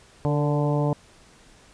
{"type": "harmonic tone with a mistuned harmonic", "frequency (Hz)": 146.3, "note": "D3", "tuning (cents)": -6, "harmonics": [1, 2, 3, 4, 5, 6, 7], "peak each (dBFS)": [-22, -28, -29, -29, -35, -33, -38], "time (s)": [0.25, 0.93], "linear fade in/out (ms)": 0, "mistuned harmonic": 3, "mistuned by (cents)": 32, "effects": ["pink hiss -53 dBFS RMS until 1.73 s", "resampled to 22050 Hz"]}